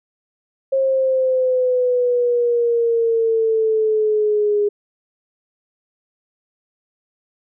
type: exponential sweep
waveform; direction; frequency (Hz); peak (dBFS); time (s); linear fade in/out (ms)
sine; down; 538 to 411; -14; 0.72-4.69; 10
effects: none